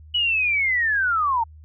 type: linear sweep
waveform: sine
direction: down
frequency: 2960 to 877 Hz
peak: -18 dBFS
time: 0.14-1.44 s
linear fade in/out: 10 ms
effects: added 77 Hz sine -42 dBFS peak until 1.64 s